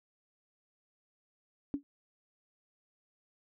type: tone with exponential decay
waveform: sine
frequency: 282.8 Hz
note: C#4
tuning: 35 cents sharp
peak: -26 dBFS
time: 1.74-1.83 s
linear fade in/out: 0 ms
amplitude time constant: 18 ms
effects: none